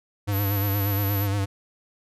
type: tone with vibrato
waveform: square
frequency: 100 Hz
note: G2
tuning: 35 cents sharp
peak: -23 dBFS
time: 0.27-1.46 s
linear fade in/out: 20 ms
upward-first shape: sine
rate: 8.5 Hz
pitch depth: 51 cents each way
type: tone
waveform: sine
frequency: 11930 Hz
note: F#9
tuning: 13 cents sharp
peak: -29 dBFS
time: 0.31-1.28 s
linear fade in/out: 50 ms
effects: resampled to 32000 Hz